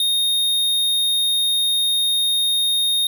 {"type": "tone", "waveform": "square", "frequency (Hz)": 3700, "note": "A#7", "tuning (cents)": -14, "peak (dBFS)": -17, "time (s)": [0, 3.07], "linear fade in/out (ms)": 2, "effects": []}